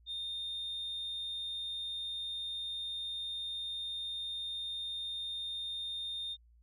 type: tone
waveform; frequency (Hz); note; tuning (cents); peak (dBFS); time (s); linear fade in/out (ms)
sine; 3646; A#7; -39; -35; 0.06-6.37; 50
effects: tanh soft clip ceiling -34 dBFS + added 58 Hz sine -60 dBFS peak until 6.62 s